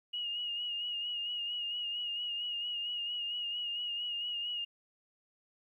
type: tone with vibrato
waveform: sine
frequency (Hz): 2871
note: F7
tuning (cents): +47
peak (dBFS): -34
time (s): 0.13-4.65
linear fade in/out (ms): 10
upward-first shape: sine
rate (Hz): 4.4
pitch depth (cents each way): 37
effects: 12-bit